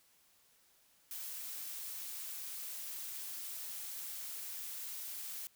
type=noise; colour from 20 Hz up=blue; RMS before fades=-44 dBFS; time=1.11-5.47 s; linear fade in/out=0 ms; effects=white hiss -69 dBFS RMS until 5.55 s